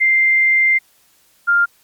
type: tone pair in turn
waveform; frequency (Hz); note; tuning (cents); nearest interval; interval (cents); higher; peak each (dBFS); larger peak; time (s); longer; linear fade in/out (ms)
sine; 2093 / 1399.7; C7 / F6; 0 / +3; perfect fifth; 697; first; -10; neither; 0-0.79 / 1.47-1.66; first; 20
effects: white hiss -55 dBFS RMS until 1.83 s + MP3 96 kbps